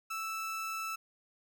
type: tone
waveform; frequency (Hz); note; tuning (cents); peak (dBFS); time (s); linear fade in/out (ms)
30% pulse; 1318; E6; -1; -33; 0.1-0.96; 10
effects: none